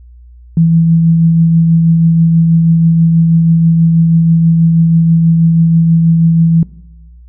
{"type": "tone with tremolo", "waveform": "sine", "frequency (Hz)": 164.9, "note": "E3", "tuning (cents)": 1, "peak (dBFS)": -4, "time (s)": [0.57, 6.63], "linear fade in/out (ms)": 2, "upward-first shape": "triangle", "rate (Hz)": 6.2, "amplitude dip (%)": 30, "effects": ["noise-tail reverb RT60 1.0 s tail -19 dB re dry", "added 60 Hz sine -34 dBFS peak until 7.28 s"]}